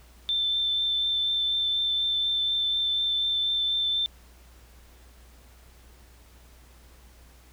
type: tone with vibrato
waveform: sine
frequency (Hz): 3550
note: A7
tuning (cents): +15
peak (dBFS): -23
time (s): 0.29-4.06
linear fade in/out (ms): 0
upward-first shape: triangle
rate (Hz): 4.1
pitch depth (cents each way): 11
effects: added 60 Hz sine -51 dBFS peak until 7.52 s + pink hiss -57 dBFS RMS until 7.52 s